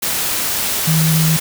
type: tone in noise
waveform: sine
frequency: 159.7 Hz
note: D#3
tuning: 45 cents sharp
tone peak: -12 dBFS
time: 0.87-1.37 s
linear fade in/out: 10 ms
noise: white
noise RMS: -19 dBFS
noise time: 0.02-1.4 s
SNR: +4 dB
effects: none